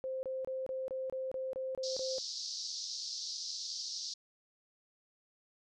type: tone bursts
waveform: sine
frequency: 523.3 Hz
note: C5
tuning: in tune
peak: -35 dBFS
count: 10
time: 0.04-2.183 s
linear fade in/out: 0 ms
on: 190 ms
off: 27 ms
type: band-pass noise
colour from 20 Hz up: pink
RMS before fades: -41 dBFS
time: 1.83-4.14 s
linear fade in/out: 5 ms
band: 4300 to 5800 Hz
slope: 48 dB/octave
effects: none